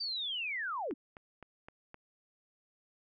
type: linear sweep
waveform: sine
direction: down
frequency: 4699 to 225.8 Hz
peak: -34 dBFS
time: 0-0.94 s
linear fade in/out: 10 ms
type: click train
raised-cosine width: 0.5 ms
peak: -33 dBFS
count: 5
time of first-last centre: 0.91-1.944 s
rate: 3.87 Hz
effects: none

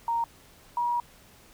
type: tone pair in turn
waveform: sine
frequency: 930 / 957.8 Hz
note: A#5 / A#5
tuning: -4 / +47 cents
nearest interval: minor second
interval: 51 cents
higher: second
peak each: -24 dBFS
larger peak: neither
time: 0.08-0.24 / 0.77-1 s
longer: second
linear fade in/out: 2 ms
effects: pink hiss -55 dBFS RMS until 1.53 s

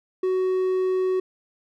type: tone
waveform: triangle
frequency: 372.6 Hz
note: F#4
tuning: 12 cents sharp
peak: -18 dBFS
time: 0.23-1.2 s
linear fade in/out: 5 ms
effects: none

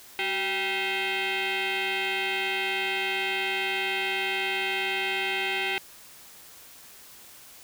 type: tone with frequency modulation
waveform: sine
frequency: 205 Hz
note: G#3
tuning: 22 cents flat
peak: -24 dBFS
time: 0.19-5.78 s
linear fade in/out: 0 ms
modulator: 583 Hz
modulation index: 5.4
effects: tanh soft clip ceiling -22 dBFS + white hiss -49 dBFS RMS until 7.63 s

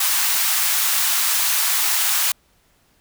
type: high-pass noise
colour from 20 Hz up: white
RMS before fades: -19 dBFS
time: 0-2.32 s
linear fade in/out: 5 ms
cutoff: 820 Hz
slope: 24 dB/octave
effects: pink hiss -60 dBFS RMS until 3 s

